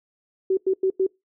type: tone bursts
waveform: sine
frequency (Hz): 380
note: F#4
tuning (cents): +46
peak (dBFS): -17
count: 4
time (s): 0.5-1.067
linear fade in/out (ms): 5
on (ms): 72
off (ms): 93
effects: noise-tail reverb RT60 0.2 s tail -24 dB re dry